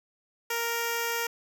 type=tone with notch filter; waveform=5% pulse; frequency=466.2 Hz; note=A#4; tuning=in tune; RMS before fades=-30 dBFS; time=0.5-1.27 s; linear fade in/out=5 ms; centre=4000 Hz; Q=1.1; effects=none